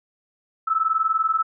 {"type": "tone pair together", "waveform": "sine", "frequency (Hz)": [1298.1, 1318.5], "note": ["E6", "E6"], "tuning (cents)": [-27, 0], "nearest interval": "unison", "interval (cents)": 27, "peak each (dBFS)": [-22, -21], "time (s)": [0.67, 1.43], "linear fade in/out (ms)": 10, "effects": []}